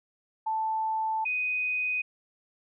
sine tone pair in turn, 880 / 2497 Hz, A5 / D#7, 0 / +6 cents, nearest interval octave + tritone, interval 1806 cents, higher second, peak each -26 dBFS, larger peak neither, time 0.46-1.25 / 1.25-2.02 s, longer first, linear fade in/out 10 ms, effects none

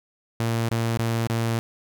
sawtooth tone with dropouts, 114.9 Hz, A#2, 25 cents flat, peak -18 dBFS, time 0.4-1.59 s, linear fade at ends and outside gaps 0 ms, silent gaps 0.689-0.713 / 0.974-0.991 / 1.272-1.299 s, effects none

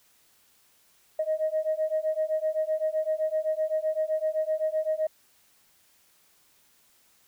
sine beating tone pair, 622.3 / 630.1 Hz, D#5 / D#5, 0 / +22 cents, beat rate 7.8 Hz, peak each -27 dBFS, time 1.19-5.07 s, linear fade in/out 5 ms, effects tanh soft clip ceiling -18 dBFS + white hiss -63 dBFS RMS until 7.27 s

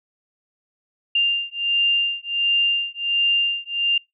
sine beating tone pair, 2794 / 2795.4 Hz, F7 / F7, 0 / +1 cents, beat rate 1.4 Hz, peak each -21 dBFS, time 1.15-3.98 s, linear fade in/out 5 ms, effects noise-tail reverb RT60 0.2 s tail -26 dB re dry

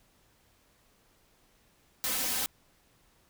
white noise with comb filter, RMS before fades -31 dBFS, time 2.04-2.46 s, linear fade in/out 0 ms, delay 3.9 ms, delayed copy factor +0.7, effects pink hiss -66 dBFS RMS until 3.29 s

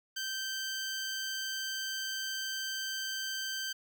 15% pulse tone, 1557 Hz, G6, 12 cents flat, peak -28 dBFS, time 0.16-3.73 s, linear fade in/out 10 ms, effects none

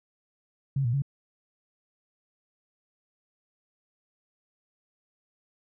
sine tone with pitch steps, 136.9 / 118.5 / 139.4 Hz, C#3 / A#2 / C#3, -21 / +29 / +10 cents, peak -23 dBFS, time 0.76-1.021 s, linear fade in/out 5 ms, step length 87 ms, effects none

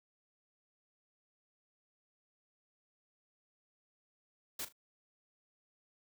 white noise with echo, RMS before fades -40 dBFS, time 4.59-4.65 s, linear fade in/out 5 ms, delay 38 ms, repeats 2, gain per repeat -13 dB, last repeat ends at 4.726 s, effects none

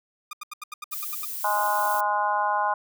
sawtooth tone bursts, 1215 Hz, D#6, 42 cents flat, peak -29 dBFS, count 10, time 0.31-1.25 s, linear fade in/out 5 ms, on 22 ms, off 80 ms
violet noise, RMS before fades -33 dBFS, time 0.91-2.01 s, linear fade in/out 10 ms
harmonic tone, 207.3 Hz, G#3, 3 cents flat, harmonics 3 / 4 / 5 / 6 / 7, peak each -32 / -25 / -25 / -37 / -31 dBFS, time 1.44-2.74 s, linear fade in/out 5 ms
effects none

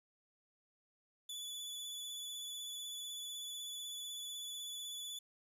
sawtooth tone with vibrato, 3448 Hz, A7, 36 cents flat, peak -40 dBFS, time 1.29-5.19 s, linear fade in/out 5 ms, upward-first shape sine, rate 16 Hz, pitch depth 23 cents each way, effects resampled to 32000 Hz + 12-bit

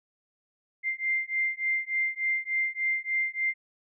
sine beating tone pair, 2093 / 2096.4 Hz, C7 / C7, 0 / +3 cents, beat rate 3.4 Hz, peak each -29 dBFS, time 0.83-3.54 s, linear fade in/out 50 ms, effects none

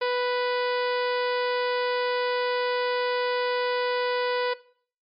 harmonic tone with a mistuned harmonic, 493.9 Hz, B4, in tune, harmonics 1 / 2 / 3 / 4 / 5 / 6 / 7 / 8 / 9 / 10, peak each -24 / -30 / -34 / -36 / -38 / -40 / -41 / -42 / -43 / -44 dBFS, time 0.01-4.54 s, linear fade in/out 10 ms, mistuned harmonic 10, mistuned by -17 cents, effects noise-tail reverb RT60 0.5 s tail -19 dB re dry + MP3 64 kbps

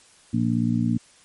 harmonic tone, 58.27 Hz, A#1, in tune, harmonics 2 / 3 / 4 / 5, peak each -25 / -27 / -22 / -29 dBFS, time 0.33-0.98 s, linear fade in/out 10 ms, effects white hiss -54 dBFS RMS until 1.24 s + MP3 48 kbps

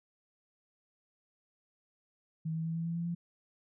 sine tone with pitch steps, 160 / 161.86 / 163.74 / 165.64 / 167.57 / 169.51 / 171.48 Hz, D#3 / E3 / E3 / E3 / E3 / E3 / F3, +49 / -31 / -11 / +9 / +29 / +49 / -31 cents, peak -32 dBFS, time 2.45-3.15 s, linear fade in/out 10 ms, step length 100 ms, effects none

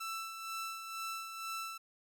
sawtooth tone with tremolo, 1328 Hz, E6, 12 cents sharp, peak -34 dBFS, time 0-1.78 s, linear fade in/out 10 ms, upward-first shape sine, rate 2.1 Hz, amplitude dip 50%, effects none

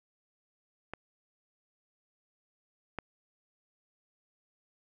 clicks, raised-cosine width 0.5 ms, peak -23 / -20 dBFS, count 2, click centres 0.936 / 2.987 s, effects none

